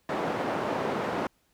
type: band-pass noise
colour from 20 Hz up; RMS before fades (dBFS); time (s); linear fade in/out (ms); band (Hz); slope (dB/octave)
white; -30; 0.09-1.27; 2; 180 to 830; 12
effects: pink hiss -69 dBFS RMS until 1.53 s